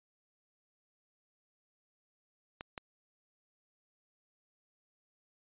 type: clicks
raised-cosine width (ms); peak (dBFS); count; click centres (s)
0.3; -24; 2; 2.609 / 2.778
effects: resampled to 8000 Hz